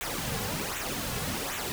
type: noise with flanger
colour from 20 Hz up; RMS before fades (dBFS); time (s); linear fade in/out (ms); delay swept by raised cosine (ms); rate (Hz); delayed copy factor
pink; -33; 0.01-1.72; 0; 0.2 to 3.3; 1.3; -0.65
effects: none